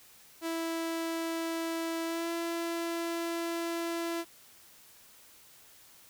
sawtooth tone with pitch glide, 329.6 to 336.3 Hz, E4 to E4, 0 to +35 cents, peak -28 dBFS, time 0.41-4.25 s, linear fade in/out 50 ms, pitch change +35 cents, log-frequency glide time 2.05-2.3 s, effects white hiss -57 dBFS RMS until 6.09 s

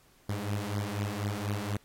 sawtooth beating tone pair, 100.6 / 104.7 Hz, G2 / G#2, +45 / +15 cents, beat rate 4.1 Hz, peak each -30 dBFS, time 0.29-1.77 s, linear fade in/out 5 ms, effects pink hiss -63 dBFS RMS until 1.84 s + AAC 48 kbps

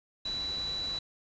sine tone in noise, 3951 Hz, B7, in tune, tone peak -32 dBFS, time 0.25-0.99 s, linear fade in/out 5 ms, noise pink, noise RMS -44 dBFS, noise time 0.25-0.99 s, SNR +9 dB, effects resampled to 16000 Hz

